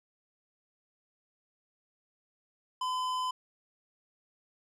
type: tone with tanh clipping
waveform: sine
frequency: 1015 Hz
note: B5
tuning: 47 cents sharp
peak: -32 dBFS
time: 2.81-3.31 s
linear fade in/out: 5 ms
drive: 15 dB
effects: none